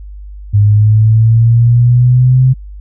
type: linear sweep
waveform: sine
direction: up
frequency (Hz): 102 to 130.81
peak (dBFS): -4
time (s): 0.53-2.54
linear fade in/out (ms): 20
effects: added 50 Hz sine -26 dBFS peak until 2.8 s